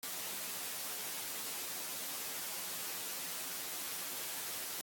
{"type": "noise with comb filter", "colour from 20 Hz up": "white", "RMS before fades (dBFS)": -41, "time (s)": [0.03, 4.81], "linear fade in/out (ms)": 0, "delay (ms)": 11, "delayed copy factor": 0.85, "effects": ["high-pass 150 Hz 12 dB/octave", "AAC 64 kbps"]}